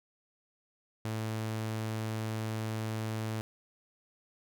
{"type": "tone", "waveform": "sawtooth", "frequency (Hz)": 110, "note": "A2", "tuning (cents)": 0, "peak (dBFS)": -29, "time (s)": [1.05, 3.41], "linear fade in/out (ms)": 0, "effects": []}